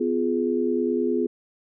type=chord; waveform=sine; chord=F diminished; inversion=second; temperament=just; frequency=251.4 / 349.2 / 419.1 Hz; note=Cb4 / F4 / Ab4; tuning=+31 / 0 / +16 cents; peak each=-25 dBFS; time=0-1.27 s; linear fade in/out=10 ms; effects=none